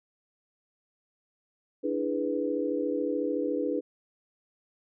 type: chord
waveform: sine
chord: E dominant seventh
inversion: third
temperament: equal with one note detuned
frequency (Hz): 293.7 / 327.5 / 415.3 / 493.9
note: D4 / E4 / G#4 / B4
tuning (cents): 0 / -11 / 0 / 0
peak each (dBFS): -31 / -34 / -33 / -31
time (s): 1.83-3.81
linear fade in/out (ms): 20
effects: none